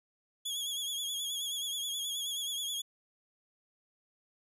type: tone with vibrato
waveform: sawtooth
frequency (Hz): 3345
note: G#7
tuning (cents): +12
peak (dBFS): -31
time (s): 0.45-2.82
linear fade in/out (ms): 10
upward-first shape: triangle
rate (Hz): 9.4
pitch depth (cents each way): 71
effects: resampled to 32000 Hz